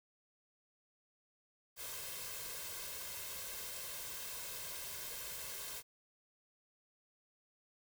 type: noise with comb filter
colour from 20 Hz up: white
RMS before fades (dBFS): -45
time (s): 1.76-5.83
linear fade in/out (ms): 50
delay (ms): 1.9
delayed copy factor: +0.65
effects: none